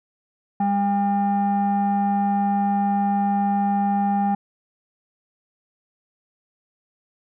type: tone pair together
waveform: sine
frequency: 200.8 / 803 Hz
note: G3 / G5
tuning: +42 / +41 cents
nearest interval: 2 octaves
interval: 2399 cents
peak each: -19 dBFS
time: 0.6-4.35 s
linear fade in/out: 5 ms
effects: tanh soft clip ceiling -14 dBFS